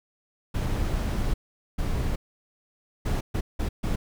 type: noise bursts at uneven times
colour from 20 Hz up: brown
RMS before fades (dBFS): -26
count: 6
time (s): 0.54-1.34 / 1.78-2.16 / 3.05-3.21 / 3.34-3.41 / 3.59-3.69 / 3.83-3.96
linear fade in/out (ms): 10
effects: none